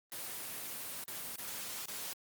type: noise with dropouts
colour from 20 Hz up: white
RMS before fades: -42 dBFS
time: 0.12-2.13 s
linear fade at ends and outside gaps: 0 ms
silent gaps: 1.039-1.08 / 1.358-1.383 / 1.857-1.883 s
effects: high-pass 100 Hz 12 dB/octave + Opus 24 kbps